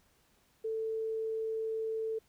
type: tone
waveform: sine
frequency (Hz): 443.6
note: A4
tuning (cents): +14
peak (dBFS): -32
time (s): 0.64-2.19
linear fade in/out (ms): 10
effects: pink hiss -69 dBFS RMS until 2.28 s